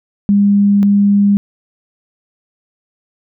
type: tone pair in turn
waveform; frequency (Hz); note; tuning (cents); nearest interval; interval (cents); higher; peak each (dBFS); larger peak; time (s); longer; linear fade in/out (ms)
sine; 202 / 202; G#3 / G#3; -48 / -48; unison; 0; neither; -7; neither; 0.29-0.83 / 0.83-1.37; neither; 0
effects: none